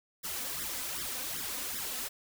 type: noise with flanger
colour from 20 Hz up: white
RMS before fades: -37 dBFS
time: 0.23-2.09 s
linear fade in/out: 20 ms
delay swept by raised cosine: 0.55 to 4.05 ms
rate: 2.6 Hz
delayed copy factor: +0.9
effects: none